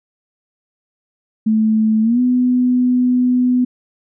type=tone with pitch glide; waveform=sine; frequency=218.5 to 249.5 Hz; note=A3 to B3; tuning=-12 to +18 cents; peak=-11 dBFS; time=1.46-3.65 s; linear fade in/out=10 ms; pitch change=+230 cents; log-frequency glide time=2.02-2.2 s; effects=none